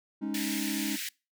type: chord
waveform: triangle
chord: Ab suspended fourth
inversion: none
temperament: equal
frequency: 207.7 / 277.2 / 311.1 Hz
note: Ab3 / Db4 / Eb4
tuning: 0 / 0 / 0 cents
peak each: -33 dBFS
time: 0.21-0.97 s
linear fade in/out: 20 ms
type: high-pass noise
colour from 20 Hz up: pink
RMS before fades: -36 dBFS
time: 0.34-1.09 s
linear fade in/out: 5 ms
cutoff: 1700 Hz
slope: 48 dB/octave
effects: noise-tail reverb RT60 0.3 s tail -25 dB re dry